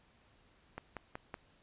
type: click train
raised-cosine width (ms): 0.5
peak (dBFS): -26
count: 4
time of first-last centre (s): 0.78-1.342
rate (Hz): 5.34
effects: pink hiss -67 dBFS RMS until 1.62 s + resampled to 8000 Hz